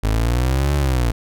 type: exponential two-way sweep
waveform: 30% pulse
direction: up then down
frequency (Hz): 51.91 to 72.8 to 56.2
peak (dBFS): -13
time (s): 0.03-1.12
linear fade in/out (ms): 10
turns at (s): 0.75
effects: none